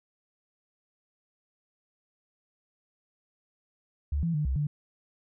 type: tone with pitch steps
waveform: sine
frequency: 72.4 / 167.2 / 149.9 / 65.7 / 147.5 Hz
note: D2 / E3 / D3 / C2 / D3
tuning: -24 / +25 / +36 / +8 / +8 cents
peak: -25 dBFS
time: 4.12-4.67 s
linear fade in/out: 5 ms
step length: 110 ms
effects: none